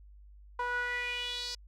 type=tone with band-pass filter sweep; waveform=sawtooth; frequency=488.6 Hz; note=B4; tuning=19 cents flat; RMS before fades=-35 dBFS; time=0.59-1.55 s; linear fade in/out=5 ms; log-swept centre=1100 to 5000 Hz; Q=4.7; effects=added 50 Hz sine -51 dBFS peak until 1.67 s